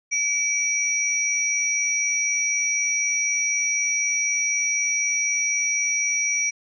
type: tone pair together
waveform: sine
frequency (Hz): 2300 / 5796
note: D7 / F#8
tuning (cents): -37 / -37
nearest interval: octave + major third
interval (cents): 1600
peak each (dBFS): -23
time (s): 0.11-6.51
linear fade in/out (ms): 20
effects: none